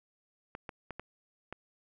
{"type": "clicks", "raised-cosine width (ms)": 0.5, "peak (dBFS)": -25, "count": 5, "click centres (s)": [0.551, 0.692, 0.907, 0.996, 1.526], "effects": []}